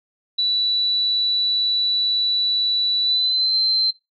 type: tone with pitch glide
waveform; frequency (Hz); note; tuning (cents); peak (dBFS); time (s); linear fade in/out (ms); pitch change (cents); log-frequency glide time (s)
sine; 3951 to 4107; B7 to C8; 0 to -33; -16; 0.38-3.91; 10; +67; 3.02-3.54
effects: noise-tail reverb RT60 0.2 s tail -19 dB re dry + MP3 48 kbps

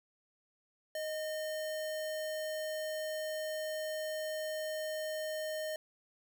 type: tone with sample-and-hold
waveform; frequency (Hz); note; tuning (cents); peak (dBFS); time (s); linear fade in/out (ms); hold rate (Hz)
sine; 622.3; D#5; 0; -35; 0.95-5.76; 2; 2450
effects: none

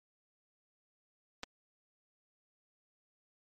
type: clicks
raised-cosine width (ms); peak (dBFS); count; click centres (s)
0.2; -23 / -24; 2; 1.433 / 1.437
effects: MP3 64 kbps

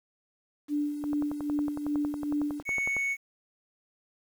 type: tone with tremolo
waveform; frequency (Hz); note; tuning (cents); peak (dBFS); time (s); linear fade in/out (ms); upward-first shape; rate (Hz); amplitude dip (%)
sine; 293.7; D4; 0; -25; 0.68-2.63; 50; sine; 2.5; 60
type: click train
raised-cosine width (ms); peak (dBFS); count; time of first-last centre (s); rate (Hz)
1; -24; 22; 1.04-2.967; 10.9
type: tone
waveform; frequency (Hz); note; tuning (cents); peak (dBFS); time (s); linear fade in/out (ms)
triangle; 2217; C#7; 0; -25; 2.65-3.17; 50
effects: 9-bit

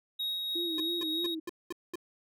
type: tone with tremolo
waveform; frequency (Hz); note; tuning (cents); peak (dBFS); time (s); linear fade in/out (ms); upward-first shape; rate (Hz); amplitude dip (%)
triangle; 3779; A#7; +23; -29; 0.19-1.35; 10; sine; 3.3; 25
type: tone with vibrato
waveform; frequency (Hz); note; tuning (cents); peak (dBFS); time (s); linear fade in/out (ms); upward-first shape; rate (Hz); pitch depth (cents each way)
sine; 329.6; E4; 0; -34; 0.55-1.4; 10; sine; 3.2; 85
type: tone bursts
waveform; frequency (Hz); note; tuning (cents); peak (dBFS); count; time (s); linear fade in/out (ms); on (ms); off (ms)
square; 349.2; F4; 0; -35; 6; 0.78-1.956; 2; 21; 210
effects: none

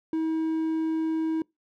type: tone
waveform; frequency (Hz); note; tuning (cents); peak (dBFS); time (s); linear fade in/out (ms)
triangle; 320.2; D#4; +50; -22; 0.13-1.42; 2
effects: noise-tail reverb RT60 0.2 s tail -25 dB re dry

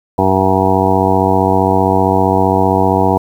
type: harmonic tone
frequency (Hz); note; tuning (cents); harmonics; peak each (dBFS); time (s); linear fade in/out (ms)
95.3; G2; -48; 1 / 2 / 3 / 4 / 5 / 7 / 8 / 9 / 10; -18 / -18 / -18 / -18 / -18 / -18 / -18 / -18 / -18; 0.18-3.18; 5
effects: 7-bit

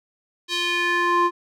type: tone with band-pass filter sweep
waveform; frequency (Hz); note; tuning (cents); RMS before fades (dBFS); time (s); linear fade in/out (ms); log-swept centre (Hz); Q
square; 349.2; F4; 0; -21; 0.48-1.31; 50; 4000 to 880; 2.1
effects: none

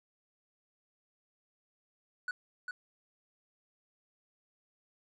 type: tone with echo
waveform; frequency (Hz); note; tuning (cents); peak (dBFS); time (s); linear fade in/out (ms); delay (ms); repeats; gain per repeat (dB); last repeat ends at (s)
triangle; 1477; F#6; -3; -31; 2.28-2.31; 2; 400; 1; -4; 2.71
effects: resampled to 24000 Hz

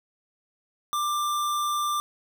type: tone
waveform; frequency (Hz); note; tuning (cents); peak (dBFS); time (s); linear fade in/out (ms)
square; 1185; D6; +15; -25; 0.93-2; 0
effects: none

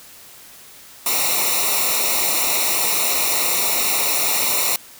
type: noise with comb filter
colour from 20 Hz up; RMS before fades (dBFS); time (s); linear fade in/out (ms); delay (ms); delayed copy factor
white; -19; 1.06-4.76; 2; 0.62; -0.9
effects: white hiss -43 dBFS RMS until 4.99 s

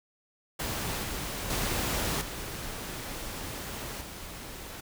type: noise with level steps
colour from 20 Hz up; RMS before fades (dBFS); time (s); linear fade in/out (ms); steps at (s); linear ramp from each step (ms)
pink; -33 / -35 / -30 / -38 / -42; 0.59-4.81; 10; 1.03 / 1.5 / 2.21 / 4.01; 5
effects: none

